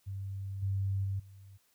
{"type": "tone with level steps", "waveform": "sine", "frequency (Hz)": 97.6, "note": "G2", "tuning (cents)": -7, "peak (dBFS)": [-36, -29, -31, -50], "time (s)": [0.06, 1.58], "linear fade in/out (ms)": 20, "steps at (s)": [0.62, 1.04, 1.19], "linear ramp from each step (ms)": 10, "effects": ["white hiss -71 dBFS RMS until 1.74 s"]}